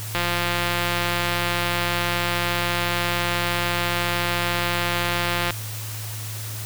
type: click train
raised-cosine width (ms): 0.3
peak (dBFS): -7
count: 933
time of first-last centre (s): 0.15-5.506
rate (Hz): 174
effects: added 108 Hz sine -31 dBFS peak until 6.65 s + white hiss -35 dBFS RMS until 6.65 s